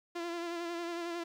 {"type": "tone with vibrato", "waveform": "sawtooth", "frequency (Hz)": 341.7, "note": "F4", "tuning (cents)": -38, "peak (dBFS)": -32, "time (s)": [0.15, 1.24], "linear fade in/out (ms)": 10, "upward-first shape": "sine", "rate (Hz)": 11, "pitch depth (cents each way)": 34, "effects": ["low-pass 6000 Hz 12 dB/octave", "11-bit"]}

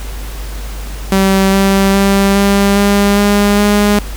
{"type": "tone with pitch steps", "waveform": "sawtooth", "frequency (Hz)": [192.9, 195.03, 197.18, 199.36, 201.6, 203.8, 206], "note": ["G3", "G3", "G3", "G3", "G3", "G#3", "G#3"], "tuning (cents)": [-28, -9, 10, 29, 49, -32, -14], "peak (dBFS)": -4, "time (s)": [1.12, 3.99], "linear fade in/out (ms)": 2, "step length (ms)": 410, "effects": ["added 50 Hz sine -21 dBFS peak until 4.16 s", "pink hiss -31 dBFS RMS until 4.16 s"]}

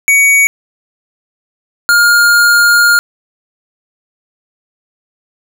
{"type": "tone pair in turn", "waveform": "square", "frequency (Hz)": [2250, 1414.7], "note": ["C#7", "F6"], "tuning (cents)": [25, 22], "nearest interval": "minor sixth", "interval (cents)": 803, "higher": "first", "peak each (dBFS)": -6, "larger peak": "neither", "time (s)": [[0.08, 0.47], [1.89, 2.99]], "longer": "second", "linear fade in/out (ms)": 0, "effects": []}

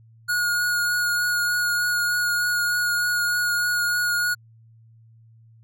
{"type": "tone with vibrato", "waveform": "square", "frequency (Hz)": 1442, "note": "F#6", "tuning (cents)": -45, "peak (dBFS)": -21, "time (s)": [0.28, 4.35], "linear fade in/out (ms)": 20, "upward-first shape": "triangle", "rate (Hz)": 3.3, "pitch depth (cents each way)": 14, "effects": ["added 113 Hz sine -49 dBFS peak until 5.63 s"]}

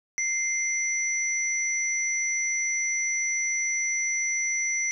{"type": "tone pair together", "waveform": "sine", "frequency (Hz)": [2093, 5920], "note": ["C7", "F#8"], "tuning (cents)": [0, 0], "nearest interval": "octave + tritone", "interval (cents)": 1800, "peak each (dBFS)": -27, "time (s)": [0.18, 4.91], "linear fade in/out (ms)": 0, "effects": []}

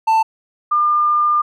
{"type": "tone pair in turn", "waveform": ["triangle", "sine"], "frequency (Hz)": [888, 1202.4], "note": ["A5", "D6"], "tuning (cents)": [16, 40], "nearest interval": "perfect fourth", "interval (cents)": 524, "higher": "second", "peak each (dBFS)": [-9, -12], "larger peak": "first", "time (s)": [[0.07, 0.23], [0.71, 1.42]], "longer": "second", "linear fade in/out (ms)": 10, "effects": []}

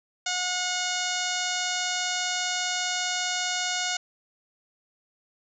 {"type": "harmonic tone", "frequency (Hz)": 725, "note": "F#5", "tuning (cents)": -35, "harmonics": [1, 2, 3, 4, 5, 6, 7, 8, 9, 10], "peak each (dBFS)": [-34, -33, -35, -34, -35, -36, -37, -38, -36, -36], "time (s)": [0.26, 3.97], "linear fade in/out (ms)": 5, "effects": []}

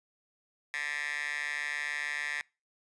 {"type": "tone with high-pass filter", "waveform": "10% pulse", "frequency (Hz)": 146.83, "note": "D3", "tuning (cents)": 0, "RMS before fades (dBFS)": -35, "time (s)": [0.74, 2.41], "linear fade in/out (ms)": 0, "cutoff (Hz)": 1800, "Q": 7.6, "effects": ["noise-tail reverb RT60 0.3 s tail -26 dB re dry", "resampled to 22050 Hz"]}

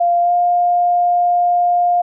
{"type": "tone with pitch glide", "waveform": "sine", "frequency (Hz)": [695, 705.5], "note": ["F5", "F5"], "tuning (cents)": [-9, 17], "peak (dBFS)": -11, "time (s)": [0, 2.02], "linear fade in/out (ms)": 10, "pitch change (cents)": 26, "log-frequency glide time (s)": [0.21, 0.32], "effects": []}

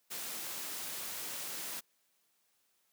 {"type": "noise", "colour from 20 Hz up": "white", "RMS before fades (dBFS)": -41, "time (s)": [0.1, 1.81], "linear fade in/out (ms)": 20, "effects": ["white hiss -75 dBFS RMS until 2.92 s", "high-pass 150 Hz 12 dB/octave"]}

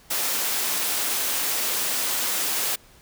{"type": "high-pass noise", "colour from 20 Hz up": "white", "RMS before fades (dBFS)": -25, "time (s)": [0.1, 2.76], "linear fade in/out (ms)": 10, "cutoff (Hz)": 260, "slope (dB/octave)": 12, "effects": ["pink hiss -53 dBFS RMS until 3.01 s"]}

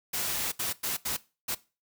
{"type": "noise bursts at uneven times", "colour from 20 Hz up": "white", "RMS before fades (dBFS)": -31, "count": 5, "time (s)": [[0.13, 0.52], [0.59, 0.73], [0.83, 0.97], [1.05, 1.17], [1.48, 1.55]], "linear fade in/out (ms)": 10, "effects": ["noise-tail reverb RT60 0.3 s tail -19 dB re dry"]}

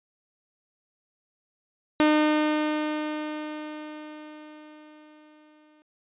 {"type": "tone with exponential decay", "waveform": "sawtooth", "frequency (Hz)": 304.4, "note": "D#4", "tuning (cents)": -38, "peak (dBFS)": -13, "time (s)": [2, 5.82], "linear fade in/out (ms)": 0, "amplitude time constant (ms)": 830, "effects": ["resampled to 8000 Hz"]}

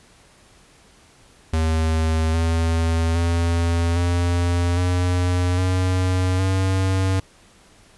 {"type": "tone with pitch steps", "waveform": "square", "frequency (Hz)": [80, 82.3, 84.66, 87.09, 89.59, 92.16, 94.81], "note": ["D#2", "E2", "E2", "F2", "F2", "F#2", "F#2"], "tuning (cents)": [49, -2, 47, -4, 45, -6, 43], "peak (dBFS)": -18, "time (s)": [1.53, 7.2], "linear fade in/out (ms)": 5, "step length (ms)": 810, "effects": ["pink hiss -52 dBFS RMS until 7.97 s", "resampled to 24000 Hz"]}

